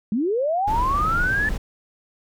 sine linear sweep, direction up, 194.4 to 1760 Hz, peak -19 dBFS, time 0.12-1.49 s, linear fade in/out 2 ms
brown noise, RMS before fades -26 dBFS, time 0.67-1.58 s, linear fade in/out 10 ms
effects none

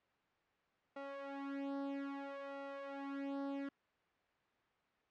sawtooth tone with flanger, 277.5 Hz, C#4, 2 cents sharp, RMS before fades -44 dBFS, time 0.96-3.69 s, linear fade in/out 5 ms, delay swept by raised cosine 1.5 to 3.4 ms, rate 0.61 Hz, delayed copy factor +0.85, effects white hiss -75 dBFS RMS until 5.1 s + low-pass 2000 Hz 12 dB/octave

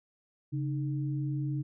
sine tone pair together, 138.59 / 306.1 Hz, C#3 / D#4, 0 / -28 cents, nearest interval octave + major second, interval 1372 cents, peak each -30 / -37 dBFS, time 0.52-1.63 s, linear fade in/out 20 ms, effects none

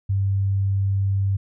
sine tone, 98 Hz, G2, in tune, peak -18 dBFS, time 0.09-1.37 s, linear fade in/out 10 ms, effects none

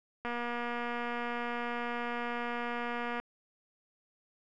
click train, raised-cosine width 0.5 ms, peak -22 dBFS, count 706, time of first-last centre 0.25-3.2 s, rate 239 Hz, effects none

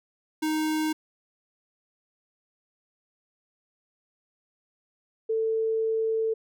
square / sine tone pair in turn, 311.1 / 445.1 Hz, D#4 / A4, 0 / +20 cents, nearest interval tritone, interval 620 cents, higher second, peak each -25 / -23 dBFS, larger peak second, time 0.42-0.93 / 5.29-6.34 s, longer second, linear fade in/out 10 ms, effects none

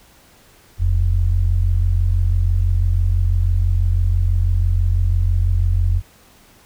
sine tone pair together, 41.94 / 88 Hz, E1 / F2, +31 / +14 cents, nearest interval octave + minor second, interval 1283 cents, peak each -16 dBFS, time 0.78-6.02 s, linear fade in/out 50 ms, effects pink hiss -50 dBFS RMS until 6.65 s

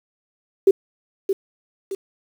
sine tone with echo, 389 Hz, G4, 13 cents flat, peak -8 dBFS, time 0.67-0.71 s, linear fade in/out 5 ms, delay 620 ms, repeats 2, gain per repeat -8 dB, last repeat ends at 1.95 s, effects 7-bit

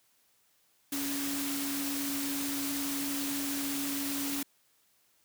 sine tone in noise, 280 Hz, C#4, 18 cents sharp, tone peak -34 dBFS, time 0.92-4.43 s, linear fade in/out 5 ms, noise white, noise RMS -36 dBFS, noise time 0.92-4.43 s, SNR -1 dB, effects white hiss -69 dBFS RMS until 5.24 s + high-pass 60 Hz 12 dB/octave

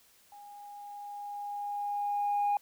sine tone with level ramp, 818 Hz, G#5, 26 cents flat, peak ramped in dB -48 to -23 dBFS, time 0.32-2.57 s, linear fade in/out 2 ms, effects tanh soft clip ceiling -23 dBFS + white hiss -63 dBFS RMS until 2.61 s

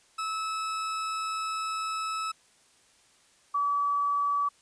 40% pulse / sine tone pair in turn, 1301 / 1146.3 Hz, E6 / D6, -23 / -42 cents, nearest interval major second, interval 219 cents, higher first, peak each -29 / -24 dBFS, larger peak second, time 0.18-2.32 / 3.54-4.49 s, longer first, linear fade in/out 10 ms, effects white hiss -62 dBFS RMS until 4.61 s + resampled to 22050 Hz

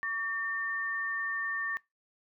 sine tone pair together, 1139 / 1808 Hz, C#6 / A6, +47 / +47 cents, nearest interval minor sixth, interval 800 cents, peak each -38 / -32 dBFS, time 0.03-1.77 s, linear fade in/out 0 ms, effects noise-tail reverb RT60 0.2 s tail -22 dB re dry

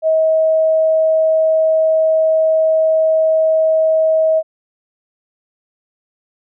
sine tone, 637 Hz, D#5, 41 cents sharp, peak -10 dBFS, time 0.02-4.43 s, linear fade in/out 50 ms, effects none

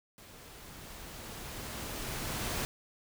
pink noise with level ramp, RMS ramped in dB -53 to -34 dBFS, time 0.18-2.65 s, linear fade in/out 0 ms, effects none

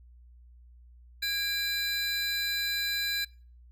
square tone cluster, 1641 / 2368 / 4007 Hz, G#6 / D7 / B7, -21 / +14 / +24 cents, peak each -35 / -36 / -31 dBFS, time 1.22-3.25 s, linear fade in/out 10 ms, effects noise-tail reverb RT60 0.4 s tail -24 dB re dry + added 60 Hz sine -51 dBFS peak until 3.71 s

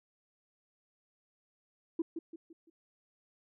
sine tone with echo, 329.6 Hz, E4, in tune, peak -27 dBFS, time 1.99-2.02 s, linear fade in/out 5 ms, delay 170 ms, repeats 4, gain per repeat -8 dB, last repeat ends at 2.7 s, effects tanh soft clip ceiling -25 dBFS

